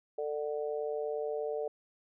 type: harmonic tone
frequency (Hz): 148.6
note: D3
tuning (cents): +21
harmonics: 3 / 4 / 5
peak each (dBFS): -34 / -37 / -43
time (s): 0.18-1.68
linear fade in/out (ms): 5
effects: none